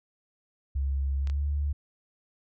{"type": "tone with pitch glide", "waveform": "sine", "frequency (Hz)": [68.5, 72.28], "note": ["C#2", "D2"], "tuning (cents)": [-20, -27], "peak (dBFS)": -25, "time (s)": [0.75, 1.73], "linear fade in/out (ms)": 10, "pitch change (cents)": 93, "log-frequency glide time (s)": [1.18, 1.46]}
{"type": "clicks", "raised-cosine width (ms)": 0.2, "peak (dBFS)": -27, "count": 2, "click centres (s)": [1.273, 1.299]}
{"effects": []}